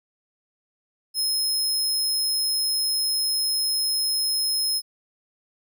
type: tone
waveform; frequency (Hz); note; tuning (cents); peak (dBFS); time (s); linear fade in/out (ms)
sawtooth; 5150; E8; -41; -19; 1.14-4.82; 50
effects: none